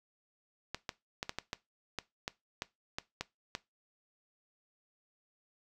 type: clicks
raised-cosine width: 0.2 ms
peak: -18 dBFS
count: 12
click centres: 0.746 / 0.892 / 1.229 / 1.294 / 1.386 / 1.531 / 1.987 / 2.279 / 2.621 / 2.985 / 3.21 / 3.551 s
effects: noise-tail reverb RT60 0.2 s tail -19 dB re dry